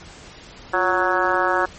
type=harmonic tone with a mistuned harmonic; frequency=184.9 Hz; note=F#3; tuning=1 cent flat; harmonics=2 / 3 / 4 / 5 / 6 / 7 / 8 / 9; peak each=-25 / -25 / -25 / -25 / -25 / -25 / -25 / -25 dBFS; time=0.73-1.66 s; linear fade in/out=10 ms; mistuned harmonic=2; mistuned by=-72 cents; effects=pink hiss -42 dBFS RMS until 1.78 s + MP3 32 kbps